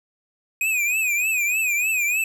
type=tone with vibrato; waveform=square; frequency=2489 Hz; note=D#7; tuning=in tune; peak=-20 dBFS; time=0.61-2.24 s; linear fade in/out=2 ms; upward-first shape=triangle; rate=3.3 Hz; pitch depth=130 cents each way; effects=none